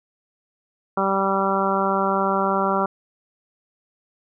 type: harmonic tone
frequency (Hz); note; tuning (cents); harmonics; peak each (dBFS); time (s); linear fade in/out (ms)
194.5; G3; -13; 1 / 2 / 3 / 4 / 5 / 6 / 7; -26 / -26 / -26 / -26 / -26 / -26 / -26; 0.97-2.86; 5
effects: none